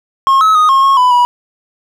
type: tone with pitch steps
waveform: triangle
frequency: 1079 / 1287 / 1243 / 1078 / 1090 / 998 / 974 Hz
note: C#6 / E6 / D#6 / C#6 / C#6 / B5 / B5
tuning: -47 / -42 / -2 / -49 / -29 / +18 / -24 cents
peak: -4 dBFS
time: 0.27-1.25 s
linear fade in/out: 0 ms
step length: 140 ms
effects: none